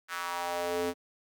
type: tone with high-pass filter sweep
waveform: square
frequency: 87.31 Hz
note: F2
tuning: in tune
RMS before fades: -33 dBFS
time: 0.08-0.94 s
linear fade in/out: 50 ms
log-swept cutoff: 1500 to 330 Hz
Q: 2.7
effects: Opus 48 kbps